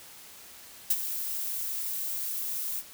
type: noise with ADSR envelope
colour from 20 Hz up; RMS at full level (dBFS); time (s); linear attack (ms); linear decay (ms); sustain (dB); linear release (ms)
violet; -22; 0.9-2.83; 6; 45; -11; 45
effects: white hiss -49 dBFS RMS until 2.93 s